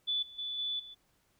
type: tone with level steps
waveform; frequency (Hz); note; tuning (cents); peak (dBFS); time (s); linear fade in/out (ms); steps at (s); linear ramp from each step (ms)
sine; 3472; A7; -24; -29 / -48 / -35 / -32 / -46; 0.07-0.95; 20; 0.22 / 0.38 / 0.58 / 0.79; 10
effects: pink hiss -72 dBFS RMS until 1.39 s